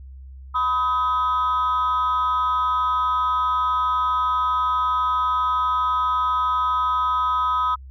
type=tone pair together; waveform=sine; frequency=997.3 / 1265 Hz; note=B5 / D#6; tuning=+17 / +28 cents; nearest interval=major third; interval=411 cents; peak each=-21 / -18 dBFS; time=0.54-7.76 s; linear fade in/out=20 ms; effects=tanh soft clip ceiling -15 dBFS + added 66 Hz sine -37 dBFS peak until 7.9 s